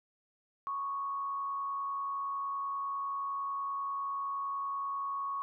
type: tone with frequency modulation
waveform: sine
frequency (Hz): 1108.7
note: C#6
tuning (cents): 0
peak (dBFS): -33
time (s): 0.67-5.42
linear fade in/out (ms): 0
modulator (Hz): 90.5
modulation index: 0.37
effects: none